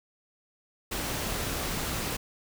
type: noise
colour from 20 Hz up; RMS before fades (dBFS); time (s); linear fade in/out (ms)
pink; -32; 0.91-2.17; 10
effects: none